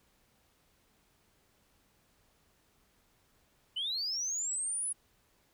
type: linear sweep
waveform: sine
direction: up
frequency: 2922 to 10400 Hz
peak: -31 dBFS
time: 3.76-4.93 s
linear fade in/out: 10 ms
effects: tanh soft clip ceiling -28 dBFS + pink hiss -70 dBFS RMS until 5.53 s